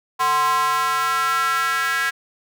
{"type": "tone with high-pass filter sweep", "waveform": "square", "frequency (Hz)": 149.4, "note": "D3", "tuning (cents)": 30, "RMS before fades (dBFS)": -20, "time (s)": [0.19, 2.11], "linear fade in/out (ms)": 20, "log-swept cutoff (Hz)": [980, 1600], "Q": 5, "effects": []}